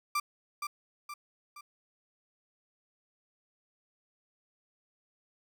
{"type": "tone with echo", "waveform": "35% pulse", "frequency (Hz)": 1179, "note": "D6", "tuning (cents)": 6, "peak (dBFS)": -26, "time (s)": [0.15, 0.2], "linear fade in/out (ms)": 5, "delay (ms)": 470, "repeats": 3, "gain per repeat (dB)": -6, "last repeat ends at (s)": 1.61, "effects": []}